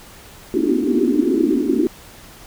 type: band-pass noise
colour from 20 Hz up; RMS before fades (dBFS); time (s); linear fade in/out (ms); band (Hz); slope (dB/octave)
white; -17; 0.54-1.87; 0; 230 to 390; 96
effects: pink hiss -42 dBFS RMS until 2.46 s